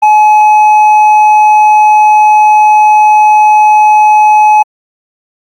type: tone with hard clipping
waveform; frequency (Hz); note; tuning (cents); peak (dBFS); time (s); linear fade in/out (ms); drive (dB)
sine; 850; G#5; +40; -3; 0.02-4.63; 10; 4
effects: Opus 32 kbps